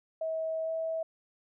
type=tone with pitch glide; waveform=sine; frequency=643 to 648.6 Hz; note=E5 to E5; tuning=-43 to -28 cents; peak=-30 dBFS; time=0.21-1.03 s; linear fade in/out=5 ms; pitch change=+15 cents; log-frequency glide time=0.64-0.7 s; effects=none